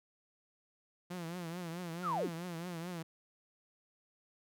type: tone with vibrato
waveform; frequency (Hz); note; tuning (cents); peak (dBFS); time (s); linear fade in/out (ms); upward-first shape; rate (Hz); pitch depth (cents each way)
sawtooth; 172.1; F3; -25; -36; 1.1-3.03; 10; triangle; 4.6; 120
type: linear sweep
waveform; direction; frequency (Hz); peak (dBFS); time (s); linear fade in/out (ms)
sine; down; 1485 to 138.59; -32; 2.02-2.3; 50
effects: none